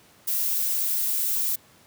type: noise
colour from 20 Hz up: violet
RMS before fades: -25 dBFS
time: 0.27-1.56 s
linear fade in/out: 10 ms
effects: pink hiss -55 dBFS RMS until 1.86 s + high-pass 100 Hz 12 dB/octave